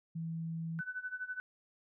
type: tone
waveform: sine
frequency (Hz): 164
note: E3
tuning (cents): -9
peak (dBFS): -36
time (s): 0.15-0.81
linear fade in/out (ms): 10
type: tone with tremolo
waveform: sine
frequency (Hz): 1500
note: F#6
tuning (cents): +23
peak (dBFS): -35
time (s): 0.79-1.4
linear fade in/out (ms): 0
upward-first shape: sine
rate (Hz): 12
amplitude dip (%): 85
effects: none